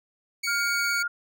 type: tone with vibrato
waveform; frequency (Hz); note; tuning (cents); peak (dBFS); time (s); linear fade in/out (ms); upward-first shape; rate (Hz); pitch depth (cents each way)
20% pulse; 2244; C#7; +21; -22; 0.43-1.03; 10; sine; 17; 10
type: tone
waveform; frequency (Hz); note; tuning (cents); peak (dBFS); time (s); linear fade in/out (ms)
sine; 1412; F6; +19; -25; 0.47-1.08; 10
effects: none